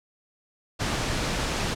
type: noise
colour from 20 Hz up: pink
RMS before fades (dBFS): -27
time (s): 0.79-1.75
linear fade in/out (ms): 20
effects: low-pass 7000 Hz 12 dB/octave